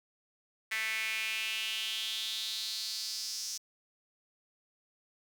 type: tone with high-pass filter sweep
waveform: sawtooth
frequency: 220 Hz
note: A3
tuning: in tune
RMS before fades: -36 dBFS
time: 0.71-3.58 s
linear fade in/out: 10 ms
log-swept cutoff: 2000 to 5700 Hz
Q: 4.7
effects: none